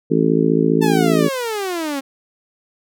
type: harmonic tone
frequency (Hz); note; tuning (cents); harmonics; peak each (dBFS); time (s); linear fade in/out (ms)
55; A1; 0; 3 / 4 / 5 / 6 / 7 / 8; -19 / -21 / -18 / -22 / -20 / -20; 0.1-1.29; 20
type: exponential sweep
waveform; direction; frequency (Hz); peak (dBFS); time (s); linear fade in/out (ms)
sawtooth; down; 898 to 266.1; -17; 0.81-2.01; 20
effects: none